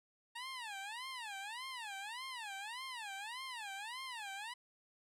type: tone with vibrato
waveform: 15% pulse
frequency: 908 Hz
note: A#5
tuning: 46 cents flat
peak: -37 dBFS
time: 0.35-4.54 s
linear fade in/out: 10 ms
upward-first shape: sine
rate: 1.7 Hz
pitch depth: 270 cents each way
effects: low-pass 10000 Hz 12 dB/octave